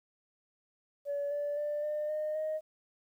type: tone with pitch steps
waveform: sine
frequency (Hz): 571 / 581 / 591.1 / 601.5 / 612 / 622.7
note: D5 / D5 / D5 / D5 / D#5 / D#5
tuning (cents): -49 / -19 / +11 / +41 / -29 / +1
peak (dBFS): -30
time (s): 1.05-2.61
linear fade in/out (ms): 50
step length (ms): 260
effects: tanh soft clip ceiling -28 dBFS + 11-bit